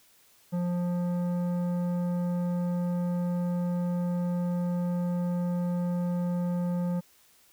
sine tone with tanh clipping, 176.2 Hz, F3, 16 cents sharp, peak -28 dBFS, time 0.52-7.01 s, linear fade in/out 20 ms, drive 12 dB, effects white hiss -61 dBFS RMS until 7.52 s

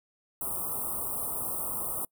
white band-stop noise, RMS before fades -33 dBFS, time 0.41-2.05 s, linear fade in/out 2 ms, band 1300 to 8400 Hz, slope 96 dB/octave, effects noise-tail reverb RT60 0.1 s tail -26 dB re dry

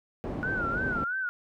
white low-pass noise, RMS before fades -34 dBFS, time 0.24-1.04 s, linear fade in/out 0 ms, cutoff 400 Hz, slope 12 dB/octave
sine tone with vibrato, 1451 Hz, F#6, 34 cents flat, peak -28 dBFS, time 0.43-1.29 s, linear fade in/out 0 ms, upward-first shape sine, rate 3 Hz, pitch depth 120 cents each way
effects none

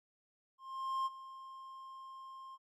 triangle tone with ADSR envelope, 1061 Hz, C6, 24 cents sharp, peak -30 dBFS, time 0.58-2.58 s, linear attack 480 ms, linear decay 28 ms, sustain -16 dB, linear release 39 ms, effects Opus 48 kbps

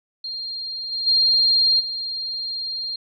sine tone with level steps, 4206 Hz, C8, 8 cents sharp, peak -27 / -23 / -14 / -25 dBFS, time 0.24-2.96 s, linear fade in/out 5 ms, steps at 0.91 / 1.06 / 1.79 s, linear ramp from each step 20 ms, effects none

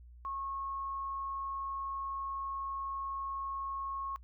sine tone, 1092 Hz, C#6, 26 cents flat, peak -36 dBFS, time 0.25-4.16 s, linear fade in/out 0 ms, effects noise-tail reverb RT60 0.1 s tail -23 dB re dry + added 60 Hz sine -51 dBFS peak until 4.23 s

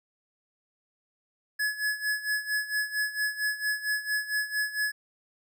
square tone with tremolo, 1700 Hz, G#6, 40 cents sharp, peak -25 dBFS, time 1.59-4.92 s, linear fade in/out 10 ms, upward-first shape sine, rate 4.4 Hz, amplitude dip 80%, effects none

